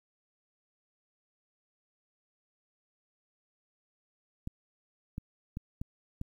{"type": "clicks", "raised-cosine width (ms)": 5, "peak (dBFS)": -24, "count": 5, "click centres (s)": [4.474, 5.181, 5.571, 5.815, 6.214], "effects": ["10-bit"]}